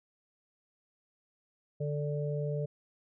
harmonic tone, 146.83 Hz, D3, in tune, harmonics 1 / 3 / 4, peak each -32 / -37 / -39 dBFS, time 1.8-2.66 s, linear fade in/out 10 ms, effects none

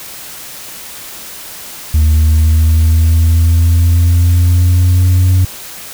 sine exponential sweep, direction up, 76.7 to 92.5 Hz, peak -3 dBFS, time 1.94-5.45 s, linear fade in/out 5 ms, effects tanh soft clip ceiling -5 dBFS + white hiss -29 dBFS RMS until 5.93 s

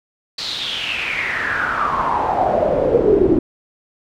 brown noise with band-pass filter sweep, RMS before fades -18 dBFS, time 0.38-3.39 s, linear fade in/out 5 ms, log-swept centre 4400 to 320 Hz, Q 6.7, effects none

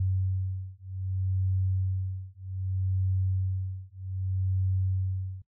sine beating tone pair, 93.9 / 94.54 Hz, F#2 / F#2, +26 / +38 cents, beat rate 0.64 Hz, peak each -30 dBFS, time 0-5.42 s, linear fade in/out 5 ms, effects noise-tail reverb RT60 0.1 s tail -17 dB re dry

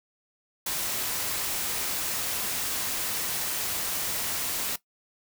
white noise, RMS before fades -30 dBFS, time 0.66-4.76 s, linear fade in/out 5 ms, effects noise-tail reverb RT60 0.1 s tail -17 dB re dry

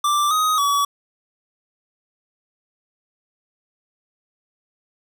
square tone with pitch steps, 1177 / 1254 / 1138 Hz, D6 / D#6 / C#6, +3 / +13 / +45 cents, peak -17 dBFS, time 0.04-0.85 s, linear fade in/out 5 ms, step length 270 ms, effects none

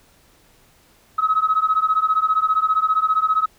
sine beating tone pair, 1272 / 1287 Hz, D#6 / E6, +38 / -42 cents, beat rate 15 Hz, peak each -18 dBFS, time 1.18-3.46 s, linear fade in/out 10 ms, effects tanh soft clip ceiling -8 dBFS + pink hiss -55 dBFS RMS until 3.58 s

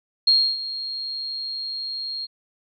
sine tone with ADSR envelope, 4247 Hz, C8, 25 cents sharp, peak -12 dBFS, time 0.27-2.27 s, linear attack 7 ms, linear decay 290 ms, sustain -15 dB, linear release 28 ms, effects none

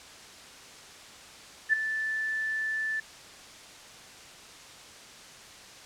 sine tone with ADSR envelope, 1758 Hz, A6, 2 cents flat, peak -17 dBFS, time 1.69-3 s, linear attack 42 ms, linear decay 6 ms, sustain -11 dB, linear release 4 ms, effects white hiss -48 dBFS RMS until 5.85 s + low-pass 7000 Hz 12 dB/octave

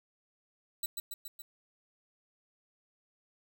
5% pulse tone with echo, 3951 Hz, B7, in tune, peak -24 dBFS, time 0.83-0.86 s, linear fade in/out 5 ms, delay 140 ms, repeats 4, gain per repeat -3 dB, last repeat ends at 1.42 s, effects 11-bit

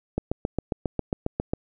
click train, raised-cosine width 2 ms, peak -11 dBFS, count 11, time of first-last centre 0.18-1.535 s, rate 7.38 Hz, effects none

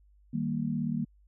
sine chord, Eb major, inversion none, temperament equal, 155.56 / 196 / 233.1 Hz, Eb3 / G3 / Bb3, 0 / 0 / 0 cents, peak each -33 / -34 / -31 dBFS, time 0.33-1.05 s, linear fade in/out 10 ms, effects added 50 Hz sine -58 dBFS peak until 1.27 s

